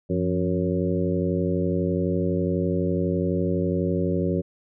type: harmonic tone with a mistuned harmonic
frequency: 92 Hz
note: F#2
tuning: 9 cents flat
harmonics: 1 / 2 / 3 / 4 / 5 / 6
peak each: -29 / -25 / -29 / -28 / -30 / -31 dBFS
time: 0.09-4.42 s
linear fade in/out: 20 ms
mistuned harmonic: 2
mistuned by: -93 cents
effects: none